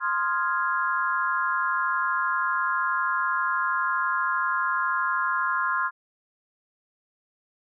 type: chord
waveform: sine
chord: F minor seventh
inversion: second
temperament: equal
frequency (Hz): 1046.5 / 1244.5 / 1396.9 / 1661.2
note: C6 / Eb6 / F6 / Ab6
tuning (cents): 0 / 0 / 0 / 0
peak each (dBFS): -26 / -32 / -27 / -30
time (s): 0-5.91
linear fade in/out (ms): 50
effects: none